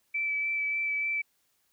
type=tone with vibrato; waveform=sine; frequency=2314 Hz; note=D7; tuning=26 cents flat; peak=-27 dBFS; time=0.14-1.22 s; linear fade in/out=10 ms; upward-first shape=sine; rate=3.4 Hz; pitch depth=13 cents each way; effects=white hiss -72 dBFS RMS until 1.72 s